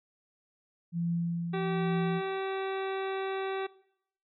sine tone with tremolo, 170 Hz, F3, 46 cents flat, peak -27 dBFS, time 0.92-2.22 s, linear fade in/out 50 ms, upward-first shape triangle, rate 1.2 Hz, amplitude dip 50%
harmonic tone, 385.2 Hz, G4, 30 cents flat, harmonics 1 / 2 / 3 / 4 / 5 / 6 / 7 / 9 / 10, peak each -32 / -38 / -42 / -44 / -46 / -48 / -49 / -51 / -52 dBFS, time 1.53-3.67 s, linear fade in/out 10 ms
effects noise-tail reverb RT60 0.7 s tail -20 dB re dry

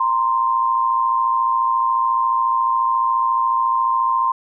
sine tone pair together, 932.3 / 1046.5 Hz, A#5 / C6, 0 / 0 cents, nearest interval major second, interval 200 cents, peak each -21 / -16 dBFS, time 0-4.32 s, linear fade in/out 5 ms, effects none

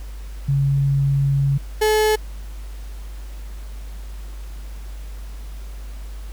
sine / 35% pulse tone pair in turn, 138.59 / 429.9 Hz, C#3 / A4, 0 / -40 cents, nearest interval octave + minor sixth, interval 1960 cents, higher second, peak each -15 / -13 dBFS, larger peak second, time 0.48-1.58 / 1.81-2.16 s, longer first, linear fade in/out 10 ms, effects added 50 Hz sine -30 dBFS peak until 6.32 s + pink hiss -47 dBFS RMS until 6.32 s

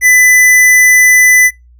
square tone, 2000 Hz, B6, 21 cents sharp, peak -4 dBFS, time 0.01-1.51 s, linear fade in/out 50 ms, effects noise-tail reverb RT60 0.2 s tail -25 dB re dry + added 60 Hz sine -39 dBFS peak until 1.79 s

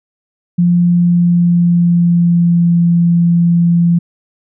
sine tone with pitch glide, 174.61 to 171.12 Hz, F3 to F3, 0 to -35 cents, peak -7 dBFS, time 0.58-3.99 s, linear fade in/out 10 ms, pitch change -35 cents, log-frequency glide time 0.8-2.81 s, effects none

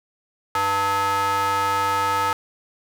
square ring-modulated tone, 198.8 Hz, G3, 25 cents sharp, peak -17 dBFS, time 0.55-2.33 s, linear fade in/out 2 ms, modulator 1090 Hz, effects none

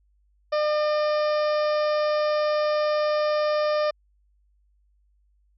harmonic tone, 603 Hz, D5, 46 cents sharp, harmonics 1 / 2 / 3 / 4 / 5 / 6 / 7 / 8 / 9, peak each -21 / -29 / -36 / -40 / -45 / -44 / -46 / -40 / -44 dBFS, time 0.52-3.91 s, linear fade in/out 10 ms, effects added 50 Hz sine -61 dBFS peak until 5.57 s

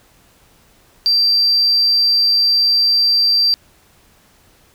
triangle tone, 4699 Hz, D8, in tune, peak -8 dBFS, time 1.06-3.54 s, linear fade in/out 0 ms, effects tanh soft clip ceiling -8 dBFS + pink hiss -52 dBFS RMS until 4.74 s

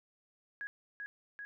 sine tone with echo, 1661.2 Hz, G#6, in tune, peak -38 dBFS, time 0.61-0.67 s, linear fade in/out 0 ms, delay 390 ms, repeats 2, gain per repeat -2 dB, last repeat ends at 1.45 s, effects none

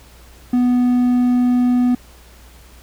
triangle tone, 246.9 Hz, B3, in tune, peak -10 dBFS, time 0.53-1.95 s, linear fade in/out 5 ms, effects added 60 Hz sine -43 dBFS peak until 2.82 s + pink hiss -47 dBFS RMS until 2.82 s

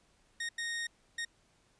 sawtooth tone bursts at uneven times, 1858 Hz, A#6, 6 cents flat, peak -31 dBFS, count 3, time 0.4-0.49 / 0.58-0.87 / 1.18-1.25 s, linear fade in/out 5 ms, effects pink hiss -69 dBFS RMS until 1.79 s + resampled to 22050 Hz

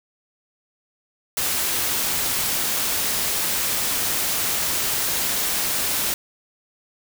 white noise, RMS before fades -23 dBFS, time 1.37-6.14 s, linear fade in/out 2 ms, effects none

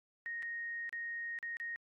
sine tone with dropouts, 1864.7 Hz, A#6, in tune, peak -38 dBFS, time 0.26-1.76 s, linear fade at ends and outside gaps 0 ms, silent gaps 0.424-0.429 / 0.893-0.928 / 1.388-1.428 / 1.569-1.6 s, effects AAC 32 kbps

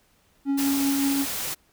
triangle tone with tremolo, 277.2 Hz, C#4, in tune, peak -18 dBFS, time 0.45-1.26 s, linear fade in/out 50 ms, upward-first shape triangle, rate 5.3 Hz, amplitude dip 30%
white noise, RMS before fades -30 dBFS, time 0.57-1.55 s, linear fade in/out 20 ms
effects pink hiss -63 dBFS RMS until 1.72 s

